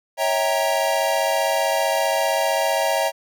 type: chord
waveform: square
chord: C# diminished seventh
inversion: none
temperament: equal with one note detuned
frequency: 554.4 / 649.8 / 784 / 932.3 Hz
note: C#5 / E5 / G5 / Bb5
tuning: 0 / -25 / 0 / 0 cents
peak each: -25 / -23 / -26 / -26 dBFS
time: 0.17-3.12 s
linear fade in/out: 50 ms
effects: none